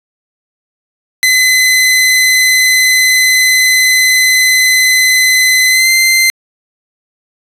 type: tone with pitch glide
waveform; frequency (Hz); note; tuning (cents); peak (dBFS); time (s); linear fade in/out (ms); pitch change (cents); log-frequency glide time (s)
sawtooth; 2029 to 2078; B6 to C7; +46 to -12; -3; 1.23-6.3; 0; +42; 5.69-5.89
effects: resampled to 32000 Hz